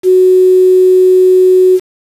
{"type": "tone with quantisation", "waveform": "sine", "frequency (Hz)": 370, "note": "F#4", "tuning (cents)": 0, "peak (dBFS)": -3, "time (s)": [0.03, 1.8], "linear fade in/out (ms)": 50, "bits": 5, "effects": ["resampled to 32000 Hz"]}